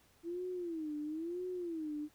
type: tone with vibrato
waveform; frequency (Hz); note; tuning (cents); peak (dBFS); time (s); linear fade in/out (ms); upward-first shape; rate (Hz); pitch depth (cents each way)
sine; 330; E4; +2; -37; 0.23-2.09; 50; sine; 1; 180
effects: pink hiss -68 dBFS RMS until 2.14 s

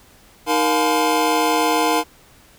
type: tone cluster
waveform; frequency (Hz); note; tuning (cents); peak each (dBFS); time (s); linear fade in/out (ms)
square; 311.9 / 469 / 708 / 854 / 1022; D#4 / A#4 / F5 / G#5 / C6; +4 / +11 / +23 / +48 / -41; -23; 0.46-2.04; 50
effects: pink hiss -50 dBFS RMS until 2.58 s

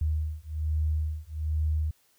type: beating tone pair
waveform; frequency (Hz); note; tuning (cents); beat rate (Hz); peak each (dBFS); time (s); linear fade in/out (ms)
sine; 76.7 / 77.9; D#2 / D#2; -24 / +3; 1.2; -29 / -29; 0.01-1.91; 5
effects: white hiss -66 dBFS RMS until 2.18 s

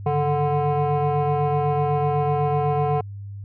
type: tone with frequency modulation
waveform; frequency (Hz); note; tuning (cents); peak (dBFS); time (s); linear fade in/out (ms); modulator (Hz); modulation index
sine; 440; A4; 0; -16; 0.06-3.01; 5; 296; 1.5
effects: tanh soft clip ceiling -17 dBFS + added 100 Hz sine -32 dBFS peak until 3.44 s

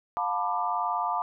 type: chord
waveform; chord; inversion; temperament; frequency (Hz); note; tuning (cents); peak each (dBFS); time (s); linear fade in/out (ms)
sine; B half-diminished seventh; second; just; 711.2 / 889 / 987.8 / 1185.3; F5 / A5 / B5 / D6; +31 / +18 / 0 / +16; -31; 0.17-1.22; 0
effects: none

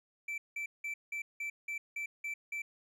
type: tone bursts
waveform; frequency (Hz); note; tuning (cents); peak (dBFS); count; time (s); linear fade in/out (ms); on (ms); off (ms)
triangle; 2329; D7; -15; -34; 9; 0.28-2.62; 5; 100; 180
effects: none

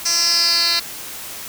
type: tone with band-pass filter sweep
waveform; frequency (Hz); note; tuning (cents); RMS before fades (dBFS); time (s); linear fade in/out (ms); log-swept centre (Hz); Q
10% pulse; 340; F4; -46; -17; 0.05-0.8; 10; 6000 to 4000; 5.8
effects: white hiss -32 dBFS RMS until 1.48 s

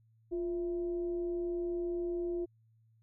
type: tone with frequency modulation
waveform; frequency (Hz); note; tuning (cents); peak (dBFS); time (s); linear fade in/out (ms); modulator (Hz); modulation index
sine; 349.2; F4; 0; -32; 0.31-2.46; 20; 313; 0.29
effects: added 112 Hz sine -64 dBFS peak until 3.02 s

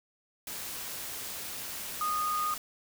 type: tone in noise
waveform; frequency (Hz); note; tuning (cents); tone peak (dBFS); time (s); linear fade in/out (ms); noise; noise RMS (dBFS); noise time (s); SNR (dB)
sine; 1233; D#6; -16; -28; 2.01-2.54; 2; white; -39; 0.47-2.58; +8
effects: none

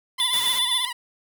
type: tone with vibrato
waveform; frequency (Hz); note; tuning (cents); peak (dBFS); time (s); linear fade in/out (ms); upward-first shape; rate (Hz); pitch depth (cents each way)
15% pulse; 999; B5; +20; -22; 0.18-0.93; 10; triangle; 16; 99
type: tone with tremolo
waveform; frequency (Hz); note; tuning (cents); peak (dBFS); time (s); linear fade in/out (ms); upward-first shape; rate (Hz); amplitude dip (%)
square; 3488; A7; -16; -20; 0.2-0.85; 0; square; 7.8; 40
type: noise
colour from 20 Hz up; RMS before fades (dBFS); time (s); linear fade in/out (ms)
white; -32; 0.33-0.59; 5
effects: none

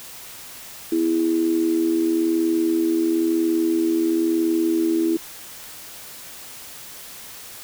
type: tone with amplitude modulation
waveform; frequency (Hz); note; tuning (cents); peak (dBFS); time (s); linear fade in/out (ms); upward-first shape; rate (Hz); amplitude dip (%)
sine; 329.6; E4; 0; -14; 0.92-5.17; 5; sine; 81; 65
effects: white hiss -39 dBFS RMS until 7.63 s

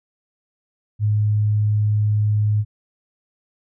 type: tone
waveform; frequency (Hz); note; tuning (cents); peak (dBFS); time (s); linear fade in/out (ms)
sine; 105.5; G#2; +28; -15; 0.99-2.65; 50
effects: none

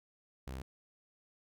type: tone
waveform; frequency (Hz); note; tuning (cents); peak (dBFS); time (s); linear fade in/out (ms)
sawtooth; 65.41; C2; 0; -37; 0.47-0.62; 5
effects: none

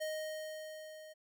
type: tone with level ramp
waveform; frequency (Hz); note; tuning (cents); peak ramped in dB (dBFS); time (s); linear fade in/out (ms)
square; 622.3; D#5; 0; -36 to -51; 0-1.14; 20
effects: none

